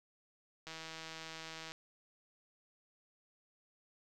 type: click train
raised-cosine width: 0.2 ms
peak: -29 dBFS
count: 170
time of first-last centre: 0.67-1.72 s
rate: 161 Hz
effects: none